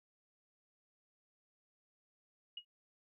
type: tone with exponential decay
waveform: sine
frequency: 2887 Hz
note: F#7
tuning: 43 cents flat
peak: -39 dBFS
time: 2.57-2.65 s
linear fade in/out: 5 ms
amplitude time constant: 16 ms
effects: none